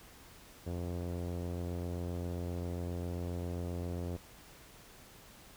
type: tone with low-pass filter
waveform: sawtooth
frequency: 87.5 Hz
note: F2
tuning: 4 cents sharp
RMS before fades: -38 dBFS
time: 0.66-4.17 s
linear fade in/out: 10 ms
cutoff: 540 Hz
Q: 1.5
effects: pink hiss -56 dBFS RMS until 5.56 s